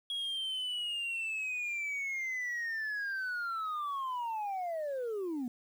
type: linear sweep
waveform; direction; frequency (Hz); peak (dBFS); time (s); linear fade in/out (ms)
sine; down; 3318 to 233.1; -31; 0.1-5.48; 2
effects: tanh soft clip ceiling -32 dBFS + 10-bit